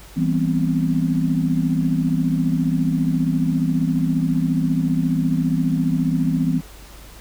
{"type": "chord", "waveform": "sine", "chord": "C major seventh", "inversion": "first", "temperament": "equal", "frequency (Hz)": [164.81, 196, 246.9, 261.6], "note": ["E3", "G3", "B3", "C4"], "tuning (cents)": [0, 0, 0, 0], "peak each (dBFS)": [-20, -26, -23, -22], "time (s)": [0.16, 6.61], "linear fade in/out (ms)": 20, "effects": ["added 50 Hz sine -41 dBFS peak until 7.2 s", "pink hiss -44 dBFS RMS until 7.2 s"]}